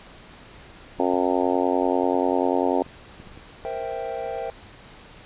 clicks, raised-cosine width 3 ms, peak -31 dBFS, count 10, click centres 0.988 / 1.139 / 1.552 / 2.038 / 2.146 / 2.293 / 2.864 / 3.201 / 3.273 / 3.375 s
harmonic tone, 90.2 Hz, F#2, 44 cents flat, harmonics 3 / 4 / 5 / 6 / 7 / 8 / 9 / 10, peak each -25 / -26 / -27 / -28 / -28 / -29 / -30 / -30 dBFS, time 0.99-2.83 s, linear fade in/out 10 ms
triangle chord, C dominant seventh, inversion third, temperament equal, 466.2 / 523.3 / 659.3 / 784 Hz, Bb4 / C5 / E5 / G5, 0 / 0 / 0 / 0 cents, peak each -31 dBFS, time 3.65-4.5 s, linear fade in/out 0 ms
effects pink hiss -46 dBFS RMS until 5.25 s + resampled to 8000 Hz

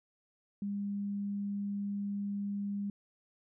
sine tone, 201.7 Hz, G3, 50 cents sharp, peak -33 dBFS, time 0.62-2.9 s, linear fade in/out 2 ms, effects none

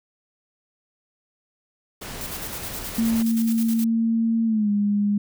pink noise, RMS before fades -35 dBFS, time 2.01-3.23 s, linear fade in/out 10 ms
blue noise with tremolo, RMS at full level -33 dBFS, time 2.21-3.84 s, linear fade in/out 0 ms, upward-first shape square, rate 9.5 Hz, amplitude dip 60%
sine tone with pitch glide, 227.3 to 204.9 Hz, A#3 to G#3, -43 to -23 cents, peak -18 dBFS, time 2.98-5.18 s, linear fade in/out 5 ms, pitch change -180 cents, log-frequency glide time 4.45-4.7 s
effects none

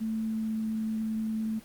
sine tone with pitch glide, 221.1 to 219.8 Hz, A3 to A3, +9 to -2 cents, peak -28 dBFS, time 0-1.6 s, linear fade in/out 20 ms, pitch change -11 cents, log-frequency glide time 0.22-0.58 s, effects pink hiss -53 dBFS RMS until 1.64 s + Opus 24 kbps

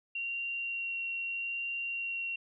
sine tone with vibrato, 2753 Hz, F7, 25 cents flat, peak -33 dBFS, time 0.15-2.36 s, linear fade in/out 5 ms, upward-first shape sine, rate 0.8 Hz, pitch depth 8 cents each way, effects none

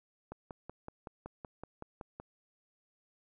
click train, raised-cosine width 1 ms, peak -29 dBFS, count 11, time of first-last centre 0.32-2.2 s, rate 5.32 Hz, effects none

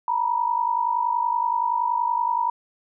sine tone pair together, 922.4 / 973 Hz, A#5 / B5, -19 / -26 cents, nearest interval minor second, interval 93 cents, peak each -24 / -22 dBFS, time 0.08-2.5 s, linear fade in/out 2 ms, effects none

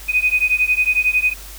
sine beating tone pair, 2491 / 2502 Hz, D#7 / D#7, +1 / +9 cents, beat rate 11 Hz, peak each -17 dBFS, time 0.08-1.34 s, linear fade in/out 20 ms, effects added 50 Hz sine -36 dBFS peak until 1.58 s + white hiss -38 dBFS RMS until 1.58 s

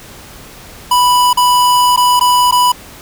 square tone with dropouts, 987.8 Hz, B5, in tune, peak -8 dBFS, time 0.91-2.72 s, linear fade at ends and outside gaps 5 ms, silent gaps 1.331-1.372 / 1.963-1.974 / 2.196-2.209 / 2.512-2.523 s, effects pink hiss -35 dBFS RMS until 3.01 s

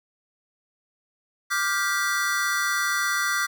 square chord, G dominant seventh, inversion second, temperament just, 1176 / 1411.2 / 1568 / 1960 Hz, D6 / F6 / G6 / B6, +2 / +18 / 0 / -14 cents, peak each -29 dBFS, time 1.5-3.47 s, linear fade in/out 20 ms, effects none

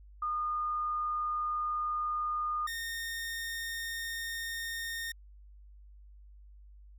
sine / sawtooth tone pair in turn, 1221 / 1836.3 Hz, D#6 / A#6, -33 / -27 cents, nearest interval perfect fifth, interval 706 cents, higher second, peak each -30 / -32 dBFS, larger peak first, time 0.22-2.67 / 2.67-5.12 s, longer neither, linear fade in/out 5 ms, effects added 50 Hz sine -51 dBFS peak until 6.98 s

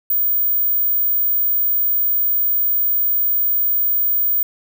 sine tone, 15060 Hz, A#9, 16 cents sharp, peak -14 dBFS, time 0.1-4.43 s, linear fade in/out 2 ms, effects none

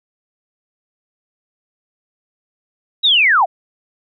sine linear sweep, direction down, 3921 to 613 Hz, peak -9 dBFS, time 3.03-3.46 s, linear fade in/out 20 ms, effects none

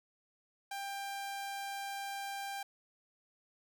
sawtooth tone, 793 Hz, G5, 20 cents sharp, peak -35 dBFS, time 0.71-2.63 s, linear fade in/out 5 ms, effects none

